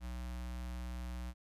square tone with notch filter, 61.3 Hz, B1, 12 cents flat, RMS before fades -42 dBFS, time 0-1.34 s, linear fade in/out 50 ms, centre 410 Hz, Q 1.7, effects resampled to 32000 Hz

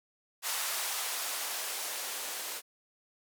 violet noise with band-pass filter sweep, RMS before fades -36 dBFS, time 0.42-2.62 s, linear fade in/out 50 ms, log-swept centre 840 to 430 Hz, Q 1.1, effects none

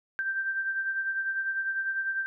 sine beating tone pair, 1568 / 1578 Hz, G6 / G6, 0 / +11 cents, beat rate 10 Hz, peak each -28 / -37 dBFS, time 0.19-2.26 s, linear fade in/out 0 ms, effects none

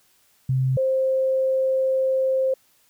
sine tone pair in turn, 130.81 / 526.6 Hz, C3 / C5, 0 / +11 cents, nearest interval 2 octaves, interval 2411 cents, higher second, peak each -18 dBFS, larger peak neither, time 0.49-0.77 / 0.77-2.54 s, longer second, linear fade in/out 5 ms, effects white hiss -61 dBFS RMS until 2.89 s

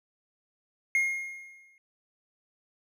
triangle tone with exponential decay, 2141 Hz, C7, 39 cents sharp, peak -19 dBFS, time 0.95-1.78 s, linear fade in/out 1 ms, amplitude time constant 180 ms, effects none

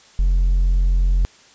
sine tone with hard clipping, 44.13 Hz, F1, 19 cents sharp, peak -14 dBFS, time 0.19-1.25 s, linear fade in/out 0 ms, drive 2 dB, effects white hiss -49 dBFS RMS until 1.54 s + resampled to 16000 Hz

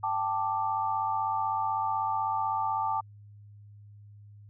sine chord, G suspended second, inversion none, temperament equal with one note detuned, 784 / 880 / 1178.1 Hz, G5 / A5 / D6, 0 / 0 / +5 cents, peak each -33 / -29 / -32 dBFS, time 0.03-3.01 s, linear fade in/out 10 ms, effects added 103 Hz sine -48 dBFS peak until 4.49 s

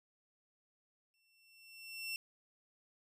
25% pulse tone with exponential growth, 2700 Hz, E7, 41 cents sharp, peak -33 dBFS, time 1.14-2.16 s, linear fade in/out 1 ms, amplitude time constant 220 ms, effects none

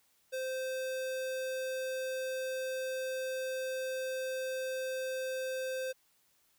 square tone, 520 Hz, C5, 11 cents flat, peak -35 dBFS, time 0.32-5.93 s, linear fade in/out 20 ms, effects white hiss -71 dBFS RMS until 6.58 s

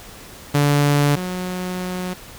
sawtooth tone pair in turn, 144.6 / 182.18 Hz, D3 / F#3, -27 / -27 cents, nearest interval major third, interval 400 cents, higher second, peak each -10 / -20 dBFS, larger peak first, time 0.54-1.16 / 1.16-2.14 s, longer second, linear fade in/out 10 ms, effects pink hiss -40 dBFS RMS until 2.38 s

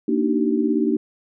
sine chord, Eb major seventh, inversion second, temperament equal with one note detuned, 233.1 / 293.7 / 311.1 / 383.5 Hz, Bb3 / D4 / Eb4 / G4, 0 / 0 / 0 / -38 cents, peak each -22 / -22 / -23 / -24 dBFS, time 0.08-0.97 s, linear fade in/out 5 ms, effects none

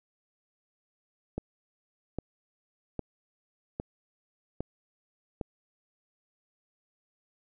click train, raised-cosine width 2 ms, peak -19 dBFS, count 6, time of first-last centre 1.38-5.412 s, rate 1.24 Hz, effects none

